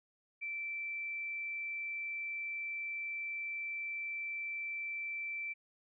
sine tone, 2334 Hz, D7, 11 cents flat, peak -37 dBFS, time 0.41-5.54 s, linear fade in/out 20 ms, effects none

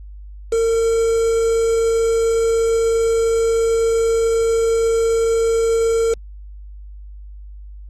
triangle tone with quantisation, 455.7 Hz, A#4, 39 cents flat, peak -12 dBFS, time 0.52-6.14 s, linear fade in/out 5 ms, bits 5, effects added 50 Hz sine -33 dBFS peak until 7.89 s + AAC 32 kbps

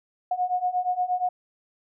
sine beating tone pair, 721 / 729.5 Hz, F#5 / F#5, -45 / -25 cents, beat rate 8.5 Hz, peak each -27 / -25 dBFS, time 0.31-1.29 s, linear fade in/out 5 ms, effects none

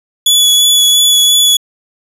sawtooth tone with vibrato, 3410 Hz, G#7, 45 cents sharp, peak -3 dBFS, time 0.26-1.57 s, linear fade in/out 5 ms, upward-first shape sine, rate 2.9 Hz, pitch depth 12 cents each way, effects resampled to 32000 Hz

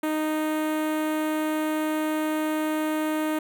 sawtooth tone with notch filter, 309.6 Hz, D#4, 9 cents flat, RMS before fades -26 dBFS, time 0.03-3.39 s, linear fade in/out 5 ms, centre 5100 Hz, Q 0.7, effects none

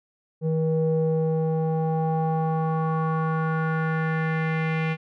square tone with low-pass filter sweep, 159.8 Hz, D#3, 47 cents sharp, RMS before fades -24 dBFS, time 0.41-4.97 s, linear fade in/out 50 ms, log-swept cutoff 400 to 2400 Hz, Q 3.4, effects none

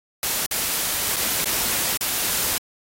white noise with dropouts, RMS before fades -23 dBFS, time 0.23-2.58 s, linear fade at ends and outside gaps 1 ms, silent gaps 0.462-0.511 / 1.161-1.166 / 1.444-1.457 / 1.972-2.009 s, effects AAC 48 kbps

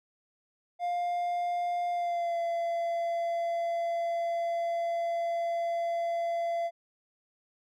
triangle tone with pitch glide, 703 to 679.8 Hz, F5 to F5, +11 to -47 cents, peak -26 dBFS, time 0.79-6.71 s, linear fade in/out 50 ms, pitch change -58 cents, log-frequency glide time 1.91-2.39 s, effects none

